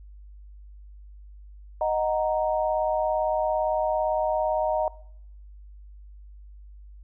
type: chord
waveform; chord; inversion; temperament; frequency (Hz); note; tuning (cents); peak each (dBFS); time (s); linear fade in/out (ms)
sine; D# minor; none; equal; 622.3 / 740 / 932.3; D#5 / F#5 / A#5; 0 / 0 / 0; -24 / -28 / -28; 1.81-4.88; 2
effects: noise-tail reverb RT60 0.7 s tail -21 dB re dry + added 50 Hz sine -43 dBFS peak until 7.03 s